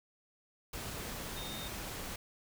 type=tone in noise; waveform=sine; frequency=3680 Hz; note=A#7; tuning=23 cents flat; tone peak=-45 dBFS; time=1.36-1.68 s; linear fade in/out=5 ms; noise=pink; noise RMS=-42 dBFS; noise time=0.73-2.16 s; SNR=-6 dB; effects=none